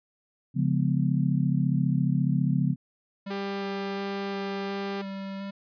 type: chord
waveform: sine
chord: C# dominant seventh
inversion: none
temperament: just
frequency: 138.59 / 173.24 / 207.9 / 249.5 Hz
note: C#3 / E#3 / G#3 / B3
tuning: 0 / -14 / +2 / +18 cents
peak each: -25 / -26 / -31 / -30 dBFS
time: 0.54-2.76 s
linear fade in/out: 50 ms
type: tone with vibrato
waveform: square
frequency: 196 Hz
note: G3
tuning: in tune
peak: -34 dBFS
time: 3.26-5.51 s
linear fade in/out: 10 ms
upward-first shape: square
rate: 1.4 Hz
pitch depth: 11 cents each way
type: tone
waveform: sawtooth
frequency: 396.5 Hz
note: G4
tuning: 20 cents sharp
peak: -28 dBFS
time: 3.3-5.02 s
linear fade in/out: 10 ms
effects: resampled to 11025 Hz